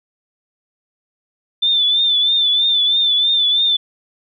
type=tone with vibrato; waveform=sine; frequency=3536 Hz; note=A7; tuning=8 cents sharp; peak=-12 dBFS; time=1.62-3.77 s; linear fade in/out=10 ms; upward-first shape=triangle; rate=3.1 Hz; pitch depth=66 cents each way; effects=none